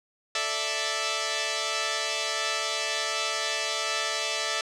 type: chord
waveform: 5% pulse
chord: A suspended fourth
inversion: none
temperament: equal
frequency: 440 / 587.3 / 659.3 Hz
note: A4 / D5 / E5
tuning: 0 / 0 / 0 cents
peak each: -22 / -19 / -18 dBFS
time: 0.35-4.61 s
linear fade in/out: 2 ms
effects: low-pass 7000 Hz 12 dB/octave